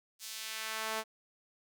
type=tone with high-pass filter sweep; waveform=sawtooth; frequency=220 Hz; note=A3; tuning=in tune; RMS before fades=-39 dBFS; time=0.19-1.04 s; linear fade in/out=50 ms; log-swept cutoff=5500 to 620 Hz; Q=0.84; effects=none